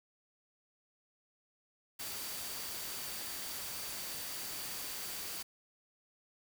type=tone in noise; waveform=sine; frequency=4618 Hz; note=D8; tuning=30 cents flat; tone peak=-50 dBFS; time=1.99-5.43 s; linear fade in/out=10 ms; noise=white; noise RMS=-42 dBFS; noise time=1.99-5.43 s; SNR=-11 dB; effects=none